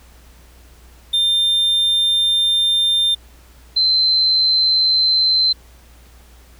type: tone pair in turn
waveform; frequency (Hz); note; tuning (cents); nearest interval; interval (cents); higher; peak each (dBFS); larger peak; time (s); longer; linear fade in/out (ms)
triangle / sine; 3600 / 4089; A7 / C8; +39 / -41; major second; 220; second; -12; neither; 1.13-3.15 / 3.76-5.53; first; 10
effects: added 60 Hz sine -44 dBFS peak until 6.59 s + pink hiss -50 dBFS RMS until 6.59 s